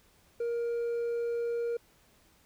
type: tone with hard clipping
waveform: sine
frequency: 470.2 Hz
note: A#4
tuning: 15 cents sharp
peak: -30 dBFS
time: 0.4-1.77 s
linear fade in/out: 5 ms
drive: 2 dB
effects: pink hiss -64 dBFS RMS until 2.45 s